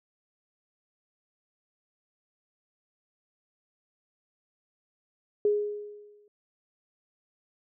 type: tone with exponential decay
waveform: sine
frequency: 415.3 Hz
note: G#4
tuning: in tune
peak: -19 dBFS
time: 5.45-6.28 s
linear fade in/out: 2 ms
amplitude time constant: 180 ms
effects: none